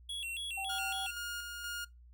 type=tone with vibrato; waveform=square; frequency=3019 Hz; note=F#7; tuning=34 cents sharp; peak=-38 dBFS; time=0.09-1.11 s; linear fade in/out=5 ms; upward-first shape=square; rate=3.6 Hz; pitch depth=180 cents each way
type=tone; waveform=sine; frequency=775 Hz; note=G5; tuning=20 cents flat; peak=-39 dBFS; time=0.57-1.07 s; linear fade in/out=10 ms
type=tone with tremolo; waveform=sawtooth; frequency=1425 Hz; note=F6; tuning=34 cents sharp; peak=-34 dBFS; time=0.69-1.85 s; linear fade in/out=10 ms; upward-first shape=square; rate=2.1 Hz; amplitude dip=35%
effects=noise-tail reverb RT60 0.2 s tail -23 dB re dry + added 60 Hz sine -54 dBFS peak until 2.13 s